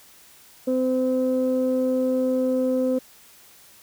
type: tone pair together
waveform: sine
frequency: 257.1 / 514.2 Hz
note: C4 / C5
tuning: -30 / -30 cents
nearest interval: octave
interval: 1200 cents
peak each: -21 dBFS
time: 0.67-2.99 s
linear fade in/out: 10 ms
effects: tanh soft clip ceiling -14 dBFS + white hiss -51 dBFS RMS until 3.82 s